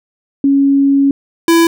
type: tone pair in turn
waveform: sine / square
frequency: 277.2 / 333.4 Hz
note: C#4 / E4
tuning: 0 / +20 cents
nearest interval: minor third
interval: 320 cents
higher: second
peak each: -7 dBFS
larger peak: neither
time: 0.44-1.11 / 1.48-1.67 s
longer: first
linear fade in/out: 2 ms
effects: none